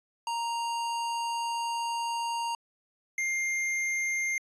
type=tone pair in turn; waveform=square; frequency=932.3 / 2110 Hz; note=A#5 / C7; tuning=0 / +14 cents; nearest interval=octave + major second; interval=1414 cents; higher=second; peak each=-30 / -28 dBFS; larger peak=second; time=0.27-2.55 / 3.18-4.38 s; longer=first; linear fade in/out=2 ms; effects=resampled to 22050 Hz